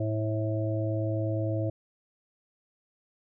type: harmonic tone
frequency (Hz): 108.7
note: A2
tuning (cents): -21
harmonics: 1 / 3 / 5 / 6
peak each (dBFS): -28 / -33 / -35 / -36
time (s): 0-1.7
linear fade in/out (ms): 5
effects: none